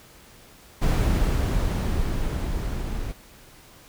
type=noise with level ramp; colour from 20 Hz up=brown; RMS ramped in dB=-19 to -30 dBFS; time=0.81-3.13 s; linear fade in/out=20 ms; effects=pink hiss -50 dBFS RMS until 3.88 s